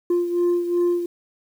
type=beating tone pair; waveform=sine; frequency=349.2 / 351.9 Hz; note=F4 / F4; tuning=0 / +13 cents; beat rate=2.7 Hz; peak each=-17 / -23 dBFS; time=0.1-1.06 s; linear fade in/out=5 ms; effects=tanh soft clip ceiling -15 dBFS + 8-bit